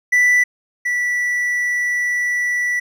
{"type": "tone pair in turn", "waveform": "triangle", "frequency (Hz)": [1975.5, 1959.6], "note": ["B6", "B6"], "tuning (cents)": [0, -14], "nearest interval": "unison", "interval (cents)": 14, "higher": "first", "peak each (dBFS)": [-9, -15], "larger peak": "first", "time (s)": [[0.12, 0.44], [0.85, 2.8]], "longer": "second", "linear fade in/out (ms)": 10, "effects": []}